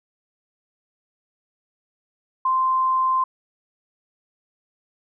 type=tone; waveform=sine; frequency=1042 Hz; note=C6; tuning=7 cents flat; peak=-17 dBFS; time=2.45-3.24 s; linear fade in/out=5 ms; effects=none